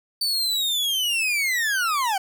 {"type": "linear sweep", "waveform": "40% pulse", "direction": "down", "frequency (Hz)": [4580, 740], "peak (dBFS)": -20, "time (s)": [0.21, 2.18], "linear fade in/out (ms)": 5, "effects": []}